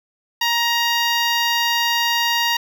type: tone with notch filter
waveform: 10% pulse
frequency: 940 Hz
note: A#5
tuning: 14 cents sharp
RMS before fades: -19 dBFS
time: 0.41-2.57 s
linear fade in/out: 5 ms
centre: 9300 Hz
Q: 0.77
effects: none